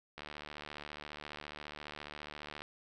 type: click train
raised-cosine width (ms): 0.3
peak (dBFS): -28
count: 183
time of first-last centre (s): 0.18-2.62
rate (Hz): 74.6
effects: none